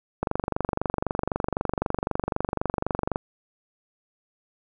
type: click train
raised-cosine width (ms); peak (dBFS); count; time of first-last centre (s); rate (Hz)
1; -10; 71; 0.23-3.159; 23.9
effects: none